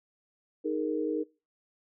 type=chord; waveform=sine; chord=D# suspended fourth; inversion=none; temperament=equal; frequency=311.1 / 415.3 / 466.2 Hz; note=D#4 / G#4 / A#4; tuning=0 / 0 / 0 cents; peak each=-31 / -34 / -32 dBFS; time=0.64-1.24 s; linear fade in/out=20 ms; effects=noise-tail reverb RT60 0.3 s tail -23 dB re dry